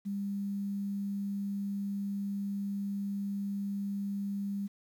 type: tone with quantisation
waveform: sine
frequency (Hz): 200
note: G3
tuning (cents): +35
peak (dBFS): -32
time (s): 0.05-4.68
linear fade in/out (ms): 20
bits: 10
effects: none